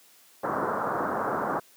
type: low-pass noise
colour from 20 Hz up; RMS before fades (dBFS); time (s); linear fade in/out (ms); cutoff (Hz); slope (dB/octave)
white; -28; 0.43-1.6; 10; 1400; 48
effects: white hiss -57 dBFS RMS until 1.76 s + high-pass 200 Hz 12 dB/octave